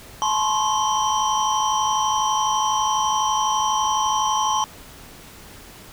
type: tone cluster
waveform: sine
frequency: 861 / 1029 / 1081 / 3120 / 5830 Hz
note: A5 / C6 / C#6 / G7 / F#8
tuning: -38 / -29 / -44 / -9 / -26 cents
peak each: -21 / -24 / -23 / -27 / -28 dBFS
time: 0.22-4.64 s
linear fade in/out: 0 ms
effects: tanh soft clip ceiling -11 dBFS + pink hiss -43 dBFS RMS until 5.92 s